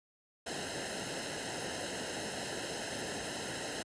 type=noise with comb filter; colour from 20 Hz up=pink; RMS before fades=-39 dBFS; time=0.46-3.83 s; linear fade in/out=10 ms; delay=0.86 ms; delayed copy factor=-0.8; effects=high-pass 80 Hz 12 dB/octave + resampled to 22050 Hz